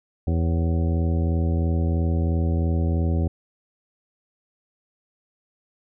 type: harmonic tone with a mistuned harmonic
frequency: 83 Hz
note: E2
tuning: 12 cents sharp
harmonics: 1 / 2 / 3 / 4 / 5 / 6 / 7 / 9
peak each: -20 / -27 / -30 / -33 / -36 / -42 / -37 / -41 dBFS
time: 0.27-3.28 s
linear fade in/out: 5 ms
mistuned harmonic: 7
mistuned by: -73 cents
effects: none